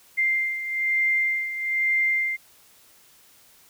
sine beating tone pair, 2096 / 2097.1 Hz, C7 / C7, +2 / +3 cents, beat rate 1.1 Hz, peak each -22 / -28 dBFS, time 0.17-2.37 s, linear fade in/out 20 ms, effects white hiss -55 dBFS RMS until 3.69 s

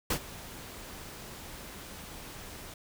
pink noise with ADSR envelope, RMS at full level -27 dBFS, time 0.1-2.74 s, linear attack 6 ms, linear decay 81 ms, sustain -18 dB, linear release 5 ms, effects none

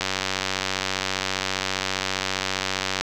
click train, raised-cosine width 0.2 ms, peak -6 dBFS, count 286, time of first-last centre 0.01-3.01 s, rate 95 Hz, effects none

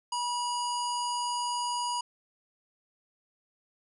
harmonic tone with a mistuned harmonic, 968 Hz, B5, 35 cents flat, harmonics 1 / 3 / 5 / 7 / 9 / 10, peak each -30 / -39 / -38 / -41 / -45 / -47 dBFS, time 0.12-2.01 s, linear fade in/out 5 ms, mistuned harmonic 10, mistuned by +20 cents, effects none

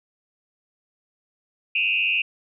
sine tone with frequency modulation, 2637 Hz, E7, in tune, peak -19 dBFS, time 1.75-2.22 s, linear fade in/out 5 ms, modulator 94 Hz, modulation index 2.1, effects none

